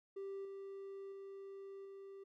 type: tone with level steps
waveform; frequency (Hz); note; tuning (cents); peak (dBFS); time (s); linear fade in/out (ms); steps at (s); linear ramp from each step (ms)
triangle; 392; G4; 0; -40 / -44 / -46 / -48; 0.16-2.24; 10; 0.45 / 1.12 / 1.85; 2
effects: tanh soft clip ceiling -36 dBFS